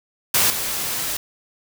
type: noise with level steps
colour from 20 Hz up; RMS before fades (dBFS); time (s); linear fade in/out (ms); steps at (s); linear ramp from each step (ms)
white; -17 / -25; 0.34-1.17; 5; 0.5; 2
effects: none